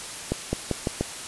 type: accelerating click train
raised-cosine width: 2 ms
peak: -10 dBFS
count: 5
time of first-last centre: 0.32-1.01 s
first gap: 210 ms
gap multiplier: 0.87
effects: white hiss -36 dBFS RMS until 1.27 s + resampled to 24000 Hz